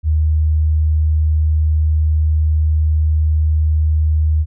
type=tone; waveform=sine; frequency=77.5 Hz; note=D#2; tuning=6 cents flat; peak=-11 dBFS; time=0.03-4.46 s; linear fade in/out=50 ms; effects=none

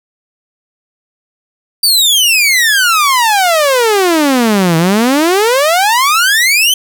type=exponential two-way sweep; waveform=sawtooth; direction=down then up; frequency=4707 to 158.9 to 3146 Hz; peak=-4 dBFS; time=1.83-6.74 s; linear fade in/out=5 ms; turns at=4.77 s; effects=none

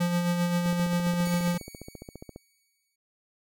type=tone with tremolo; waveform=square; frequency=174.61 Hz; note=F3; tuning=in tune; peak=-23 dBFS; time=0-1.58 s; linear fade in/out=10 ms; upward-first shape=sine; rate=7.6 Hz; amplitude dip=40%
type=click train; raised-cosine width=2 ms; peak=-27 dBFS; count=26; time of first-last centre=0.66-2.361 s; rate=14.7 Hz
type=tone with exponential decay; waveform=10% pulse; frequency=2248 Hz; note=C#7; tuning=24 cents sharp; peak=-28 dBFS; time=1.25-2.96 s; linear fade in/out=5 ms; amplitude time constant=370 ms
effects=none

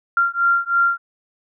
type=beating tone pair; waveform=sine; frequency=1383 / 1386.1 Hz; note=F6 / F6; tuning=-17 / -13 cents; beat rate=3.1 Hz; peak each=-18 dBFS; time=0.17-0.98 s; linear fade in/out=2 ms; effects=none

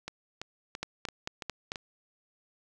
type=two click trains; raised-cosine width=0.2 ms; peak=-20 / -16 dBFS; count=6 / 5; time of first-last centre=0.08-1.758 / 0.83-1.719 s; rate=2.98 / 4.5 Hz; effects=none

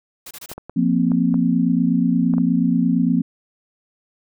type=noise bursts; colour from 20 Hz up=white; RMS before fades=-36 dBFS; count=4; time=0.26-0.537 s; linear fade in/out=5 ms; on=49 ms; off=27 ms
type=clicks; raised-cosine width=1 ms; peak=-19 dBFS; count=7; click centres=0.516 / 0.58 / 0.696 / 1.118 / 1.342 / 2.338 / 2.382 s
type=chord; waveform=sine; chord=F suspended fourth; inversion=none; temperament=equal; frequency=174.61 / 233.1 / 261.6 Hz; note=F3 / Bb3 / C4; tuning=0 / 0 / 0 cents; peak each=-19 dBFS; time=0.76-3.22 s; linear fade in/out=10 ms
effects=none

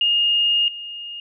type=tone with level steps; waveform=sine; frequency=2841 Hz; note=F7; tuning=29 cents sharp; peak=-15 / -30 dBFS; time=0.01-1.2 s; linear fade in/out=2 ms; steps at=0.68 s; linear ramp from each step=2 ms; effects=none

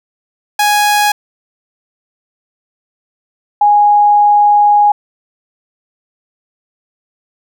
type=tone pair in turn; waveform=sawtooth / sine; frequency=830.6 / 827.1 Hz; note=G#5 / G#5; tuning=0 / -7 cents; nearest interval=unison; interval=7 cents; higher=first; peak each=-5 dBFS; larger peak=neither; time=0.59-1.12 / 3.61-4.92 s; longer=second; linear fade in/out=5 ms; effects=none

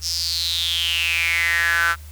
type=tone with high-pass filter sweep; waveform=sawtooth; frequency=169.3 Hz; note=E3; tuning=46 cents sharp; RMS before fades=-21 dBFS; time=0.01-1.96 s; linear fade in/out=50 ms; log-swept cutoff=5500 to 1400 Hz; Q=8.3; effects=added 76 Hz sine -36 dBFS peak until 2.11 s + white hiss -48 dBFS RMS until 2.11 s

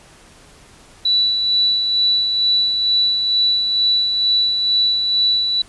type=tone with tremolo; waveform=sine; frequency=3951 Hz; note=B7; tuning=in tune; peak=-12 dBFS; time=1.05-5.62 s; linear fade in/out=5 ms; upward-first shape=sine; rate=2.2 Hz; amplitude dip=40%; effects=pink hiss -46 dBFS RMS until 5.68 s + resampled to 24000 Hz

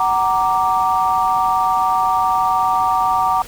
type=chord; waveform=sine; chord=Gb augmented; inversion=none; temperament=equal with one note detuned; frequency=751.2 / 932.3 / 1174.7 Hz; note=Gb5 / Bb5 / D6; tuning=+26 / 0 / 0 cents; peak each=-18 dBFS; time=0-3.42 s; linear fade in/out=2 ms; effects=pink hiss -36 dBFS RMS until 3.47 s

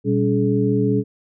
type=tone cluster; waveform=sine; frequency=121.5 / 196.6 / 282.1 / 423.8 Hz; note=B2 / G3 / C#4 / G#4; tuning=-28 / +5 / +30 / +35 cents; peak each=-21 dBFS; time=0.04-1.04 s; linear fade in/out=50 ms; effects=none

